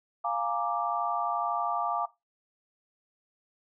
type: chord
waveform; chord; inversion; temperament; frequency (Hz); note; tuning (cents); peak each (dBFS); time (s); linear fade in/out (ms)
sine; Bb dominant seventh; second; equal; 698.5 / 830.6 / 932.3 / 1174.7; F5 / Ab5 / Bb5 / D6; 0 / 0 / 0 / 0; -32 / -34 / -35 / -31; 0.24-2.06; 10
effects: noise-tail reverb RT60 0.2 s tail -17 dB re dry